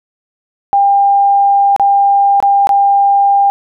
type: tone with dropouts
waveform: sine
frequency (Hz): 799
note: G5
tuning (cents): +33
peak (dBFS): -6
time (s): 0.73-3.5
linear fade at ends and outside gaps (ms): 0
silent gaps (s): 1.763-1.797 / 2.402-2.426 / 2.671-2.692
effects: none